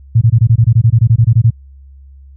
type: tone bursts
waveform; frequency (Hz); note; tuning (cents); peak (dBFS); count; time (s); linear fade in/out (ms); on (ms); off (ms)
sine; 114.4; A#2; -32; -4; 16; 0.15-1.505; 10; 65; 21
effects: added 68 Hz sine -35 dBFS peak until 2.36 s